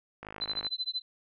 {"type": "click train", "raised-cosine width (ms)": 0.5, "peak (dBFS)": -26, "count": 24, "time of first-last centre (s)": [0.23, 0.667], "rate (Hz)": 52.6}
{"type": "tone with tremolo", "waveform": "sine", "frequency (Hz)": 4040, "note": "B7", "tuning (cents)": 39, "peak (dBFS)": -28, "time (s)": [0.41, 1.02], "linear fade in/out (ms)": 5, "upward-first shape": "sine", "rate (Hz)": 13, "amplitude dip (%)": 100}
{"effects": []}